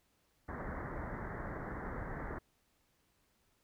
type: low-pass noise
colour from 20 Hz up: pink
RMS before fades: -42 dBFS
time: 0.48-2.39 s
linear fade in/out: 10 ms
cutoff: 2000 Hz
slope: 96 dB/octave
effects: pink hiss -75 dBFS RMS until 3.63 s